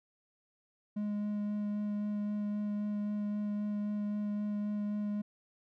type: tone with vibrato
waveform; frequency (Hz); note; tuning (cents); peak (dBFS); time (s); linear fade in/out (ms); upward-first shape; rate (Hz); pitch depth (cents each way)
triangle; 207.7; G#3; 0; -30; 0.96-5.22; 10; sine; 3.8; 9
effects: none